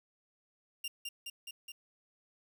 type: tone with echo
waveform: sawtooth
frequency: 2794 Hz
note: F7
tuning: in tune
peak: -33 dBFS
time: 0.84-0.88 s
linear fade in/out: 5 ms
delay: 210 ms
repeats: 4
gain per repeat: -2 dB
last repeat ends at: 1.72 s
effects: 11-bit